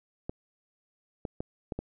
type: clicks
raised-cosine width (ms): 2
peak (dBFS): -20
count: 5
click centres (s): 0.295 / 1.252 / 1.405 / 1.722 / 1.79
effects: none